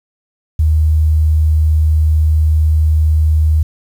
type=tone; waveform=sine; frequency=77.78 Hz; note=D#2; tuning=in tune; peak=-8 dBFS; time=0.59-3.63 s; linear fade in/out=5 ms; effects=7-bit